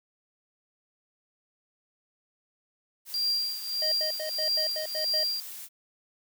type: noise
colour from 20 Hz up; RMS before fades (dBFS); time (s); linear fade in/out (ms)
blue; -41; 3.05-5.69; 50
type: tone with tremolo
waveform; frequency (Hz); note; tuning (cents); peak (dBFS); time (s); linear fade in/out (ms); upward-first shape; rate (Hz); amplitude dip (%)
sine; 4753; D8; +20; -23; 3.14-5.4; 0; triangle; 1.6; 85
type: tone bursts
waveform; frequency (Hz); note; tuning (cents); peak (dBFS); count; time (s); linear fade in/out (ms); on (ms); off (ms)
square; 622.3; D#5; 0; -33; 8; 3.82-5.234; 2; 98; 90
effects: none